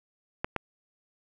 clicks, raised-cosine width 0.5 ms, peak -13 dBFS, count 2, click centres 0.445 / 0.563 s, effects none

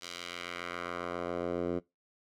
10% pulse tone with band-pass filter sweep, 87.31 Hz, F2, in tune, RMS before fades -37 dBFS, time 0.01-1.8 s, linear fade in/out 20 ms, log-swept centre 4600 to 350 Hz, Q 1.1, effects noise-tail reverb RT60 0.2 s tail -21 dB re dry

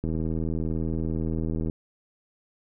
click train, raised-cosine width 3 ms, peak -17 dBFS, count 134, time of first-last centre 0.04-1.698 s, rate 80.2 Hz, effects none

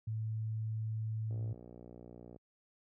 sine tone, 110 Hz, A2, in tune, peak -34 dBFS, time 0.07-1.53 s, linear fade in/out 5 ms
click train, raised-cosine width 2 ms, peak -38 dBFS, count 64, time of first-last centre 1.31-2.362 s, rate 59.9 Hz
effects high-pass 60 Hz 12 dB/octave

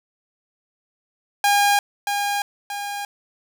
sawtooth tone with echo, 812 Hz, G#5, 39 cents flat, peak -11 dBFS, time 1.44-1.79 s, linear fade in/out 2 ms, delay 630 ms, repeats 2, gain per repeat -6 dB, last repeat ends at 3.05 s, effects 8-bit

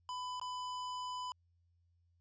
square tone with dropouts, 1000 Hz, B5, 21 cents sharp, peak -40 dBFS, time 0.09-1.32 s, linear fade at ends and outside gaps 1 ms, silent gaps 0.398-0.414 s, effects added 86 Hz sine -70 dBFS peak until 2.2 s + resampled to 16000 Hz

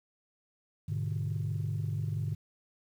sine chord, G# diminished, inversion none, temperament just, 103.83 / 124.59 / 149.51 Hz, G#2 / B2 / D3, 0 / +16 / +31 cents, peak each -32 / -37 / -33 dBFS, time 0.88-2.35 s, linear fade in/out 10 ms, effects tanh soft clip ceiling -25 dBFS + 10-bit

